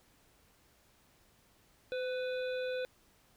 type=harmonic tone with a mistuned harmonic; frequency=497.6 Hz; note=B4; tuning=13 cents sharp; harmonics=1 / 3 / 5 / 7 / 8; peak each=-34 / -44 / -48 / -51 / -52 dBFS; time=1.92-2.85 s; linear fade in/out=0 ms; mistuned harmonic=1; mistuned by=+39 cents; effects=pink hiss -67 dBFS RMS until 3.36 s